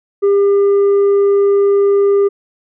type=tone with tanh clipping; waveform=sine; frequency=400.5 Hz; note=G4; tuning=37 cents sharp; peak=-9 dBFS; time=0.22-2.29 s; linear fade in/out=20 ms; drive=3 dB; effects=none